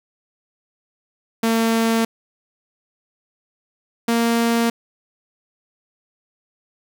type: tone pair in turn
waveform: sawtooth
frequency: 226.9 / 232.3 Hz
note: A#3 / A#3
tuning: -47 / -6 cents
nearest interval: unison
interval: 41 cents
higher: second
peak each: -12 dBFS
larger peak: neither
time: 1.43-2.05 / 4.08-4.7 s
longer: neither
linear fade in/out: 5 ms
effects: none